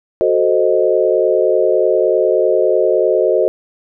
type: chord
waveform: sine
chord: F# diminished seventh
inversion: none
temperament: equal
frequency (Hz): 370 / 440 / 523.3 / 622.3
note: F#4 / A4 / C5 / Eb5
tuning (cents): 0 / 0 / 0 / 0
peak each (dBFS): -16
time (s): 0.21-3.48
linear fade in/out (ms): 0
effects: none